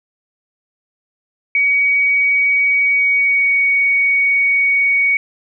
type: tone with pitch glide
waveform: sine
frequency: 2257 to 2239 Hz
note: C#7 to C#7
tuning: +31 to +17 cents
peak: -11 dBFS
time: 1.55-5.17 s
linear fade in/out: 2 ms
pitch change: -14 cents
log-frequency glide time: 2.79-3.54 s
effects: none